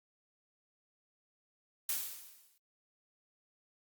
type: noise with exponential decay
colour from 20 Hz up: blue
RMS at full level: -32 dBFS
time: 1.89-2.58 s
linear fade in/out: 2 ms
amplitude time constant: 150 ms
effects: Opus 48 kbps